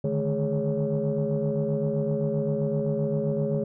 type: tone cluster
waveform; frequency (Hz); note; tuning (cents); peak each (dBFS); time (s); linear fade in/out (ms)
sine; 146.5 / 154.2 / 215.5 / 413.7 / 556; D3 / D#3 / A3 / G#4 / C#5; -4 / -15 / -36 / -7 / +5; -29; 0.04-3.64; 5
effects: tanh soft clip ceiling -16 dBFS